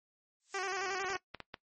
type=noise with exponential growth; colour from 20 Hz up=violet; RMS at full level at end=-36 dBFS; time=0.4-0.57 s; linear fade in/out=1 ms; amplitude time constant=36 ms
type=tone with vibrato; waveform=10% pulse; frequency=380 Hz; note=F#4; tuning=46 cents sharp; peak=-26 dBFS; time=0.54-1.17 s; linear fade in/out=5 ms; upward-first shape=square; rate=11 Hz; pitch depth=54 cents each way
type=clicks; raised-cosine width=0.3 ms; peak=-25 dBFS; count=6; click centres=1.046 / 1.102 / 1.155 / 1.347 / 1.403 / 1.542 s
effects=noise-tail reverb RT60 0.1 s tail -19 dB re dry + MP3 32 kbps